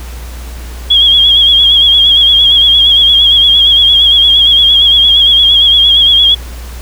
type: tone with vibrato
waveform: sine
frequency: 3293 Hz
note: G#7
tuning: 15 cents flat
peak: -3 dBFS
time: 0.9-6.35 s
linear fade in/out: 10 ms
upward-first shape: sine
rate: 8.7 Hz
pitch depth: 53 cents each way
effects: added 60 Hz sine -22 dBFS peak until 6.81 s + pink hiss -32 dBFS RMS until 6.81 s